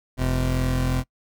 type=tone pair together; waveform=30% pulse; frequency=42.78 / 128.2 Hz; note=F1 / C3; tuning=-35 / -35 cents; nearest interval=octave + perfect fifth; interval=1900 cents; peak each=-21 dBFS; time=0.17-1.04 s; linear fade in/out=50 ms; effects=noise-tail reverb RT60 0.1 s tail -24 dB re dry